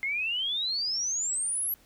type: exponential sweep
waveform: sine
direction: up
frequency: 2101 to 11890 Hz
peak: -27 dBFS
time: 0.03-1.74 s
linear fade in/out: 0 ms
effects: pink hiss -60 dBFS RMS until 1.85 s